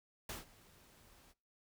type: noise with ADSR envelope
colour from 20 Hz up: pink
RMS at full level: -42 dBFS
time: 0.29-1.34 s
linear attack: 4 ms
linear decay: 150 ms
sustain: -22 dB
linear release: 35 ms
effects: noise-tail reverb RT60 0.4 s tail -23 dB re dry